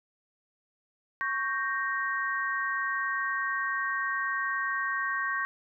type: chord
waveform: sine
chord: G diminished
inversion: second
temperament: equal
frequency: 1108.7 / 1568 / 1864.7 Hz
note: Db6 / G6 / Bb6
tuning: 0 / 0 / 0 cents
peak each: -32 dBFS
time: 1.21-5.45 s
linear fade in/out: 0 ms
effects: none